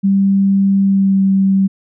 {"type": "tone with pitch glide", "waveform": "sine", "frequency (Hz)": [196, 193.53], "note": ["G3", "G3"], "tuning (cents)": [0, -22], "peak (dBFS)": -9, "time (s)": [0.03, 1.68], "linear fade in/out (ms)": 20, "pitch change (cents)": -22, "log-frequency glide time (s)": [0.84, 1.21], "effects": []}